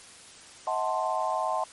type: chord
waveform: sine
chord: D# diminished seventh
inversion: none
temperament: equal with one note detuned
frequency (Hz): 637.2 / 740 / 880 / 1046.5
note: D#5 / F#5 / A5 / C6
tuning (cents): +41 / 0 / 0 / 0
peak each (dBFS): -31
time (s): 0.67-1.64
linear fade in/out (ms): 2
effects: white hiss -49 dBFS RMS until 1.72 s + MP3 48 kbps